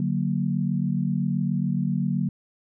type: chord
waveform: sine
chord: D augmented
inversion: none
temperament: equal with one note detuned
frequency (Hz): 146.83 / 185.64 / 233.1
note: D3 / F#3 / A#3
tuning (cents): 0 / +6 / 0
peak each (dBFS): -26 / -25 / -28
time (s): 0-2.29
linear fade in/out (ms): 2
effects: none